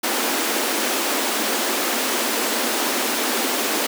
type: high-pass noise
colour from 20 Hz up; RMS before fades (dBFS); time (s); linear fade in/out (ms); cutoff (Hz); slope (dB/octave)
pink; -22; 0.03-3.87; 10; 220; 96
effects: none